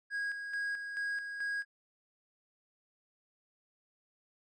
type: tone with tremolo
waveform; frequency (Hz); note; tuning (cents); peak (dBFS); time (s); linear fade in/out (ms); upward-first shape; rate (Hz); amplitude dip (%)
triangle; 1643; G#6; -19; -31; 0.1-1.65; 50; square; 2.3; 50
effects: resampled to 24000 Hz